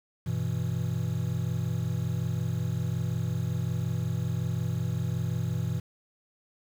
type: chord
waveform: triangle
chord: E minor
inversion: first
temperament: equal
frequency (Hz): 98 / 123.47 / 164.81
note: G2 / B2 / E3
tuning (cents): 0 / 0 / 0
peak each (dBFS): -31 / -28 / -30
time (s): 0.26-5.8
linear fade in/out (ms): 10
effects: 8-bit